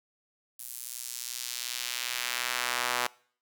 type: tone with high-pass filter sweep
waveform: sawtooth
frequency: 122.7 Hz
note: B2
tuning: 11 cents flat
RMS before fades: -34 dBFS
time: 0.59-3.07 s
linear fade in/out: 5 ms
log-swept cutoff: 11000 to 940 Hz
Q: 0.88
effects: noise-tail reverb RT60 0.5 s tail -23 dB re dry